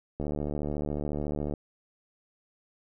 click train, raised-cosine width 2 ms, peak -19 dBFS, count 100, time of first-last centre 0.2-1.538 s, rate 74 Hz, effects none

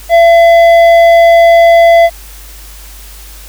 triangle tone with tanh clipping, 675 Hz, E5, 41 cents sharp, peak -3 dBFS, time 0.09-2.1 s, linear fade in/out 50 ms, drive 13 dB, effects added 50 Hz sine -30 dBFS peak until 3.48 s + white hiss -34 dBFS RMS until 3.48 s

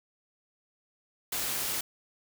white noise, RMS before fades -32 dBFS, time 1.32-1.81 s, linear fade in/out 5 ms, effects none

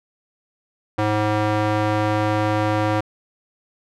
square tone with band-pass filter, 106.4 Hz, G#2, 42 cents sharp, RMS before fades -20 dBFS, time 0.98-3.01 s, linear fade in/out 10 ms, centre 780 Hz, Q 0.66, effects none

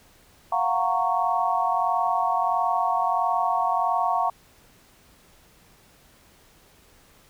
sine chord, Gb major seventh, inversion third, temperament equal with one note detuned, 698.5 / 740 / 925.9 / 1108.7 Hz, F5 / Gb5 / Bb5 / Db6, 0 / 0 / -12 / 0 cents, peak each -26 dBFS, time 0.52-4.3 s, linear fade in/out 5 ms, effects pink hiss -56 dBFS RMS until 7.29 s

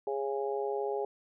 harmonic tone, 137.5 Hz, C#3, 14 cents flat, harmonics 3 / 4 / 5 / 6, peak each -32 / -38 / -41 / -38 dBFS, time 0.07-1.05 s, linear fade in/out 2 ms, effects none

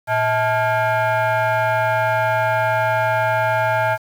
sine tone with frequency modulation, 114.8 Hz, A#2, 26 cents flat, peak -14 dBFS, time 0.07-3.98 s, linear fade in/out 50 ms, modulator 759 Hz, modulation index 1.9, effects tanh soft clip ceiling -12 dBFS + 7-bit

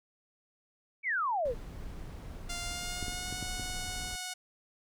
sine exponential sweep, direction down, 2349 to 433.3 Hz, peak -28 dBFS, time 1.03-1.55 s, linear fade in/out 50 ms
brown noise, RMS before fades -42 dBFS, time 1.45-4.16 s, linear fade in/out 5 ms
5% pulse tone with pitch glide, 698.5 to 732.4 Hz, F5 to F#5, 0 to -18 cents, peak -25 dBFS, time 2.49-4.34 s, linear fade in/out 10 ms, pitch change +82 cents, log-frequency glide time 2.62-3.37 s
clicks, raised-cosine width 3 ms, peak -27 dBFS, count 5, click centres 3.027 / 3.082 / 3.326 / 3.427 / 3.597 s
effects none

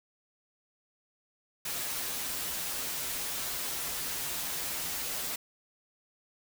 white noise with comb filter, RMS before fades -35 dBFS, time 1.65-5.36 s, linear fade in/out 5 ms, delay 9.3 ms, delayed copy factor -0.65, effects none

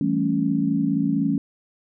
sine chord, A dominant seventh, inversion second, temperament equal, 164.81 / 196 / 220 / 277.2 Hz, E3 / G3 / A3 / C#4, 0 / 0 / 0 / 0 cents, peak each -26 / -26 / -25 / -22 dBFS, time 0.01-1.38 s, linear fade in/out 2 ms, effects none

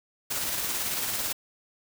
white noise with tremolo, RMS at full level -29 dBFS, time 0.3-1.33 s, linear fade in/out 10 ms, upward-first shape square, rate 18 Hz, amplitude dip 25%, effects none

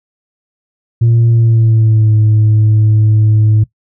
sine tone with pitch glide, 116.2 to 107.79 Hz, A#2 to A2, -5 to -35 cents, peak -4 dBFS, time 1.01-3.64 s, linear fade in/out 10 ms, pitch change -130 cents, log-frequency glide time 1.3-2.14 s, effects noise-tail reverb RT60 0.1 s tail -18 dB re dry + tanh soft clip ceiling -4 dBFS

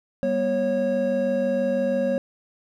triangle tone cluster, 197 / 243.1 / 548 Hz, G3 / B3 / C#5, +9 / -27 / -20 cents, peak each -27 / -25 / -20 dBFS, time 0.23-2.18 s, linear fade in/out 0 ms, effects none

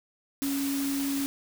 sine tone in noise, 277.2 Hz, C#4, in tune, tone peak -27 dBFS, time 0.42-1.26 s, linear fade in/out 0 ms, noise white, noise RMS -36 dBFS, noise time 0.42-1.26 s, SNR +6 dB, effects none

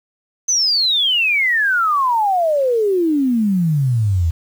sine exponential sweep, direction down, 6250 to 78.8 Hz, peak -13 dBFS, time 0.48-4.31 s, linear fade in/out 10 ms, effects 7-bit

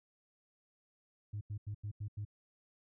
sine tone bursts, 103.8 Hz, G#2, in tune, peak -36 dBFS, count 6, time 1.33-2.251 s, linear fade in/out 10 ms, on 81 ms, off 87 ms, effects tanh soft clip ceiling -35 dBFS

